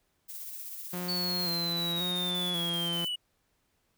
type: noise with tremolo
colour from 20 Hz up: violet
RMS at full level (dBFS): -40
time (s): 0.28-1.59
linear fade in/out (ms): 20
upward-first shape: sine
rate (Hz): 16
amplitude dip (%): 30
type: tone with vibrato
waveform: sawtooth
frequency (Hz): 174.61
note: F3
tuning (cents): 0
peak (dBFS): -30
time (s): 0.93-3.05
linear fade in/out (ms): 5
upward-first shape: square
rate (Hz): 0.93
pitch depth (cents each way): 41
type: linear sweep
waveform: triangle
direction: down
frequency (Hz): 4491 to 2914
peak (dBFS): -29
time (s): 1.08-3.16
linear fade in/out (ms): 10
type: noise bursts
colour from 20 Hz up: violet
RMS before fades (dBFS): -44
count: 9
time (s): 1.38-3.084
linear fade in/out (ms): 5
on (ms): 160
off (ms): 33
effects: pink hiss -74 dBFS RMS until 3.97 s